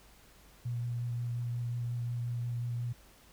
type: tone with vibrato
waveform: sine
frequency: 120 Hz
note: B2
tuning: 49 cents flat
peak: -32 dBFS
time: 0.65-2.93 s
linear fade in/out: 10 ms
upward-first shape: sine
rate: 5.6 Hz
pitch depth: 12 cents each way
effects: added 50 Hz sine -62 dBFS peak until 3.32 s + pink hiss -60 dBFS RMS until 3.32 s

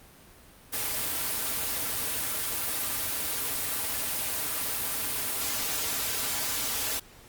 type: noise with comb filter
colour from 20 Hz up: white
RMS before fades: -30 dBFS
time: 0.72-7 s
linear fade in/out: 20 ms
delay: 5.5 ms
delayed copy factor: -0.65
effects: pink hiss -53 dBFS RMS until 7.28 s + Opus 32 kbps

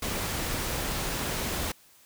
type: noise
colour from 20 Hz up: pink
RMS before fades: -31 dBFS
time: 0.02-1.72 s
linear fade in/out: 5 ms
effects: white hiss -58 dBFS RMS until 2.05 s

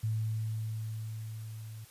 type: tone with level ramp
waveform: sine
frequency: 110 Hz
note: A2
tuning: in tune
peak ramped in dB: -28 to -42 dBFS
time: 0.03-1.85 s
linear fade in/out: 10 ms
effects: white hiss -57 dBFS RMS until 1.9 s + resampled to 32000 Hz

